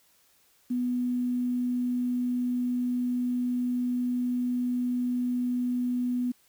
sine tone with quantisation, 246.9 Hz, B3, in tune, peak -25 dBFS, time 0.7-6.32 s, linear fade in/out 10 ms, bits 9, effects white hiss -64 dBFS RMS until 6.48 s

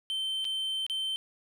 triangle tone with dropouts, 3100 Hz, G7, 20 cents flat, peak -28 dBFS, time 0.1-1.16 s, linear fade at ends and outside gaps 0 ms, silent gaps 0.445-0.451 / 0.865-0.898 s, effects none

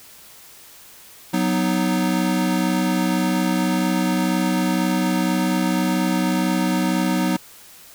square chord, B major, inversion second, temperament equal, 185 / 246.9 / 311.1 Hz, F#3 / B3 / D#4, 0 / 0 / 0 cents, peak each -22 / -24 / -24 dBFS, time 1.33-7.37 s, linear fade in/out 10 ms, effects white hiss -45 dBFS RMS until 7.94 s

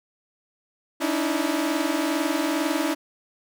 sawtooth tone cluster, 285.4 / 307.6 / 327.5 Hz, D4 / D#4 / E4, -49 / -20 / -11 cents, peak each -23 dBFS, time 1-2.95 s, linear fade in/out 20 ms, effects none

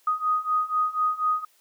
sine beating tone pair, 1244.5 / 1248.6 Hz, D#6 / D#6, 0 / +6 cents, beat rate 4.1 Hz, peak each -26 / -24 dBFS, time 0.07-1.45 s, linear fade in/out 5 ms, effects white hiss -62 dBFS RMS until 1.6 s + high-pass 400 Hz 12 dB/octave

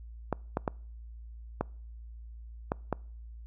clicks, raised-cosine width 1 ms, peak -14 dBFS, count 6, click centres 0.327 / 0.571 / 0.678 / 1.61 / 2.719 / 2.927 s, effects noise-tail reverb RT60 0.5 s tail -26 dB re dry + added 57 Hz sine -43 dBFS peak until 3.46 s

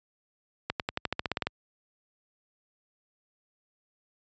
accelerating click train, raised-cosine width 0.3 ms, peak -12 dBFS, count 12, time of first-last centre 0.7-1.47 s, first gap 98 ms, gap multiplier 0.93, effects high-pass 60 Hz 12 dB/octave + resampled to 16000 Hz

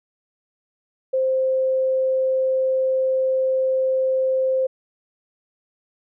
sine tone, 523.3 Hz, C5, in tune, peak -17 dBFS, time 1.13-4.67 s, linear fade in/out 10 ms, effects none

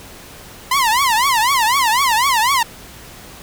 sawtooth tone with vibrato, 987.8 Hz, B5, in tune, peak -9 dBFS, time 0.71-2.63 s, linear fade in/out 5 ms, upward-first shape triangle, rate 4 Hz, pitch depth 270 cents each way, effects pink hiss -38 dBFS RMS until 3.42 s

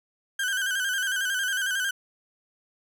35% pulse tone with vibrato, 1548 Hz, G6, 22 cents flat, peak -23 dBFS, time 0.39-1.91 s, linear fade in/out 5 ms, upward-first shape square, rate 11 Hz, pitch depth 57 cents each way, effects none

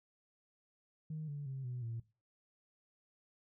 sine tone with pitch steps, 155.56 / 144.31 / 133.87 / 124.18 / 115.2 Hz, D#3 / D3 / C3 / B2 / A#2, 0 / -30 / +40 / +10 / -20 cents, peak -38 dBFS, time 1.1-2 s, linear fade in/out 5 ms, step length 180 ms, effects noise-tail reverb RT60 0.3 s tail -18 dB re dry + tanh soft clip ceiling -35 dBFS

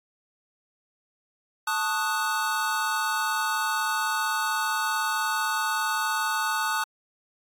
square chord, D# half-diminished seventh, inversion second, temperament equal, 880 / 1108.7 / 1244.5 / 1480 Hz, A5 / C#6 / D#6 / F#6, 0 / 0 / 0 / 0 cents, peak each -30 / -36 / -30 / -30 dBFS, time 1.67-6.84 s, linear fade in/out 5 ms, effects AAC 64 kbps

